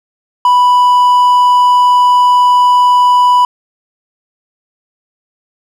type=tone; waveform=triangle; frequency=987.8 Hz; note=B5; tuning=in tune; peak=-3 dBFS; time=0.45-3.45 s; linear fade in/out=2 ms; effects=none